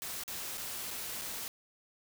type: noise with dropouts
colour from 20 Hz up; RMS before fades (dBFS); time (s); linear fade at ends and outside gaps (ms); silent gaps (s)
white; -40; 0.02-1.48; 0; 0.236-0.279 / 0.574-0.578 / 0.906-0.91 / 1.214-1.218
effects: none